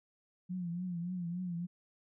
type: tone with vibrato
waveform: sine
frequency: 176.4 Hz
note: F3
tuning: 18 cents sharp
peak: -35 dBFS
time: 0.49-1.67 s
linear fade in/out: 20 ms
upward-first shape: triangle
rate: 3.5 Hz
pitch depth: 90 cents each way
effects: none